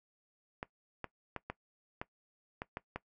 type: clicks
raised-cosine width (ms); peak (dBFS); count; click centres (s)
0.5; -23; 8; 0.629 / 1.043 / 1.363 / 1.5 / 2.015 / 2.619 / 2.771 / 2.96
effects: noise-tail reverb RT60 0.1 s tail -19 dB re dry